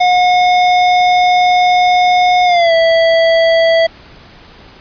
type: tone with pitch glide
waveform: square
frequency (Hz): 723 to 659.2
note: F#5 to E5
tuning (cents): -40 to 0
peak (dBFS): -8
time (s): 0-3.87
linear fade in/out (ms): 10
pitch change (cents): -160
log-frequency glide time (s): 2.45-2.73
effects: pink hiss -39 dBFS RMS until 4.8 s + resampled to 11025 Hz